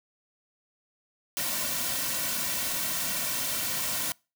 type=noise with comb filter; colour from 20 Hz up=white; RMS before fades=-30 dBFS; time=1.37-4.12 s; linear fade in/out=0 ms; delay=2.4 ms; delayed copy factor=-0.65; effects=noise-tail reverb RT60 0.3 s tail -26 dB re dry